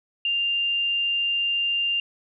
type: tone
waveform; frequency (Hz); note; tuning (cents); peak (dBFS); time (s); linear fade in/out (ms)
sine; 2794; F7; 0; -21; 0.25-2; 2
effects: none